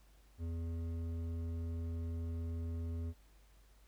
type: tone with hard clipping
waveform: sine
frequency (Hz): 83.3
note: E2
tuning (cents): +19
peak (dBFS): -39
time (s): 0.38-3.14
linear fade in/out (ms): 50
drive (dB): 10
effects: added 50 Hz sine -61 dBFS peak until 3.87 s + pink hiss -70 dBFS RMS until 3.87 s